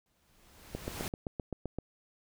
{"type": "noise with exponential growth", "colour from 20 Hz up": "pink", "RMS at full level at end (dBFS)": -37, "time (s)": [0.06, 1.08], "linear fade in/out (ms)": 1, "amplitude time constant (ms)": 220}
{"type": "click train", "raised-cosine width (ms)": 2, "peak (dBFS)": -22, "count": 9, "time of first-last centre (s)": [0.75, 1.786], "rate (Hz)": 7.72}
{"effects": []}